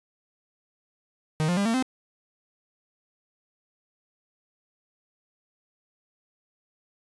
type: tone with pitch steps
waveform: 45% pulse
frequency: 155.56 / 176.64 / 200.6 / 227.8 / 258.6 Hz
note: D#3 / F3 / G3 / A#3 / C4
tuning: 0 / +20 / +40 / -40 / -20 cents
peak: -22 dBFS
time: 1.4-1.825 s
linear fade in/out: 0 ms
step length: 85 ms
effects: resampled to 24000 Hz